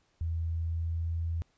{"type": "tone with pitch glide", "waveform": "sine", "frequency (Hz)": [82.41, 83.08], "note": ["E2", "E2"], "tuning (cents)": [0, 14], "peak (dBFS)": -29, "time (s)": [0.21, 1.42], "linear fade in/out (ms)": 0, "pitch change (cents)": 14, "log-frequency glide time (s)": [0.5, 1.12], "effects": ["pink hiss -71 dBFS RMS until 1.57 s", "resampled to 16000 Hz"]}